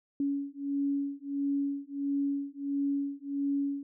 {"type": "beating tone pair", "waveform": "sine", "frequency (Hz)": [280, 281.5], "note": ["C#4", "C#4"], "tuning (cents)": [18, 27], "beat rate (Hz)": 1.5, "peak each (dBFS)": [-32, -32], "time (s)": [0.2, 3.83], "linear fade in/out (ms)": 2, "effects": []}